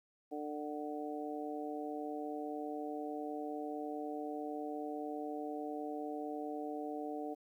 harmonic tone, 149.2 Hz, D3, 28 cents sharp, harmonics 2 / 3 / 4 / 5, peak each -42 / -44 / -47 / -44 dBFS, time 0.31-7.35 s, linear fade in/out 20 ms, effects 12-bit

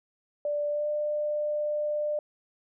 sine tone with pitch glide, 587.3 to 597.2 Hz, D5 to D5, 0 to +29 cents, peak -26 dBFS, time 0.45-2.19 s, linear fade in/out 2 ms, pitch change +29 cents, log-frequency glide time 0.69-0.88 s, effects none

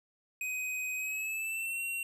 square tone with pitch glide, 2512 to 2739 Hz, D#7 to F7, +16 to -34 cents, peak -34 dBFS, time 0.41-2.03 s, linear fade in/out 2 ms, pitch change +150 cents, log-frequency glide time 0.95-1.83 s, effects none

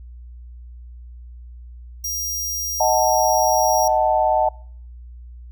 sawtooth tone, 5700 Hz, F8, 34 cents sharp, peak -21 dBFS, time 2.04-3.88 s, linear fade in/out 5 ms
sine chord, D# diminished, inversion none, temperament equal, 622.3 / 740 / 880 Hz, D#5 / F#5 / A5, 0 / 0 / 0 cents, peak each -19 dBFS, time 2.8-4.49 s, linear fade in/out 5 ms
effects noise-tail reverb RT60 0.6 s tail -26 dB re dry + added 60 Hz sine -36 dBFS peak until 5.51 s

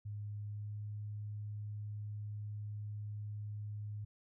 sine tone with pitch glide, 103.83 to 104.67 Hz, G#2 to G#2, 0 to +14 cents, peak -40 dBFS, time 0.05-4.05 s, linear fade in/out 10 ms, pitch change +14 cents, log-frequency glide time 0.45-0.76 s, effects none

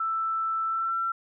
sine tone with pitch glide, 1325 to 1350.5 Hz, E6 to E6, +9 to +42 cents, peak -25 dBFS, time 0-1.12 s, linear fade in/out 5 ms, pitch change +33 cents, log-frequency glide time 0.66-0.96 s, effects none

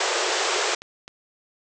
pink band-pass noise, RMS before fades -24 dBFS, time 0-0.75 s, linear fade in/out 5 ms, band 350 to 7900 Hz, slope 96 dB/octave
click train, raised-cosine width 0.2 ms, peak -22 dBFS, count 4, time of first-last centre 0.3-1.079 s, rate 3.85 Hz
effects none

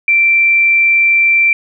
sine tone, 2349 Hz, D7, in tune, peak -7 dBFS, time 0.08-1.53 s, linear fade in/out 2 ms, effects none

